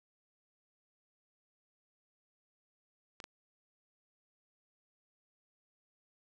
clicks, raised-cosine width 0.2 ms, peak -28 dBFS, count 2, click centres 3.202 / 3.241 s, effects none

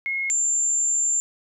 sine tone pair in turn, 2162 / 7272 Hz, C#7 / A#8, -44 / -44 cents, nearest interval octave + major sixth, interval 2100 cents, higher second, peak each -23 / -19 dBFS, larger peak second, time 0.06-0.3 / 0.3-1.2 s, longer second, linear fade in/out 0 ms, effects none

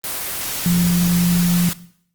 sine tone in noise, 174.8 Hz, F3, 2 cents sharp, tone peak -13 dBFS, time 0.66-1.69 s, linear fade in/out 0 ms, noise white, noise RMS -25 dBFS, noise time 0.04-1.73 s, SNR +9 dB, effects noise-tail reverb RT60 0.6 s tail -17 dB re dry + Opus 24 kbps

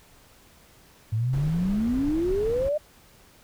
sine exponential sweep, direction up, 105.5 to 618 Hz, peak -22 dBFS, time 1.12-2.78 s, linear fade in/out 10 ms
brown noise, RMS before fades -34 dBFS, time 1.33-2.69 s, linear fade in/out 2 ms
effects pink hiss -55 dBFS RMS until 3.43 s

